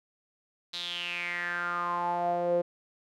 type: tone with band-pass filter sweep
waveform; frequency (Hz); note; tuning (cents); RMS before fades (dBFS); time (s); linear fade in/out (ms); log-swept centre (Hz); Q
sawtooth; 174.61; F3; 0; -31; 0.73-2.62; 10; 4000 to 480; 6.9
effects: none